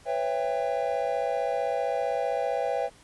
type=chord; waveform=triangle; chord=C# half-diminished seventh; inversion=third; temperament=just; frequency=498.9 / 554.4 / 665.2 / 798.3 Hz; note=B4 / C#5 / E5 / G5; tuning=+17 / 0 / +16 / +31 cents; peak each=-29 dBFS; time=0.05-2.9 s; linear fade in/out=50 ms; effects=pink hiss -55 dBFS RMS until 3.03 s + resampled to 24000 Hz